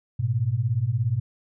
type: beating tone pair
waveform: sine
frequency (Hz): 105.7 / 122.7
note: G#2 / B2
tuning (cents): +31 / -11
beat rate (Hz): 17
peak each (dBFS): -25 / -23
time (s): 0.19-1.2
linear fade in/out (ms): 10
effects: none